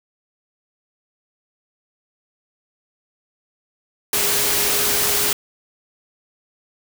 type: tone in noise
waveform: sine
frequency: 411.9 Hz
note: G#4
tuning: 14 cents flat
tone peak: -30 dBFS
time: 4.13-5.33 s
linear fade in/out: 2 ms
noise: white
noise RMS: -19 dBFS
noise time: 4.13-5.33 s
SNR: -14 dB
effects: none